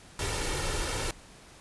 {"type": "noise with comb filter", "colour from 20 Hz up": "pink", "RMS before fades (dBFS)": -31, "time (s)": [0.19, 1.11], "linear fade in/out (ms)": 2, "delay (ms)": 2.2, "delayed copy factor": 0.55, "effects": ["pink hiss -52 dBFS RMS until 1.6 s", "resampled to 24000 Hz"]}